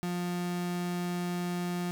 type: tone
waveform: 35% pulse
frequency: 176.6 Hz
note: F3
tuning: 20 cents sharp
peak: -29 dBFS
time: 0.03-1.91 s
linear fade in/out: 0 ms
effects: none